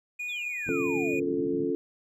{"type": "tone with vibrato", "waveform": "triangle", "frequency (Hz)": 2446, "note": "D#7", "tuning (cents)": -30, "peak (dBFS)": -30, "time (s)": [0.19, 1.2], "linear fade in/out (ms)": 10, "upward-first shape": "triangle", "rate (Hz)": 3.4, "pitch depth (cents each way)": 10}
{"type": "exponential sweep", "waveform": "sine", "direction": "down", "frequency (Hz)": [3725, 257.6], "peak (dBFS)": -39, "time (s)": [0.28, 1.5], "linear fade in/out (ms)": 20}
{"type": "band-pass noise", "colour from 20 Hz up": "pink", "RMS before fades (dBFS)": -41, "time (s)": [0.66, 1.71], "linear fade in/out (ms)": 5, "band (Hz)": [130, 280], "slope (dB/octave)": 24}
{"type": "chord", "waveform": "sine", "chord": "Db augmented", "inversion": "none", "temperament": "equal", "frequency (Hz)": [277.2, 349.2, 440], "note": ["Db4", "F4", "A4"], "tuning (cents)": [0, 0, 0], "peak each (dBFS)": -30, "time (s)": [0.69, 1.75], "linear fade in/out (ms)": 0}
{"effects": []}